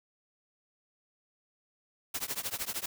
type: noise with tremolo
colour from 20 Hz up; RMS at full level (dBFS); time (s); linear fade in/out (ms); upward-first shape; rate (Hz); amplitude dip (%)
white; -32; 2.14-2.86; 5; triangle; 13; 100
effects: none